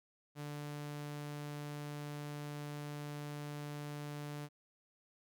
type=tone; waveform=sawtooth; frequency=146.9 Hz; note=D3; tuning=1 cent sharp; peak=-38 dBFS; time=0.35-4.49 s; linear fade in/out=50 ms; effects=none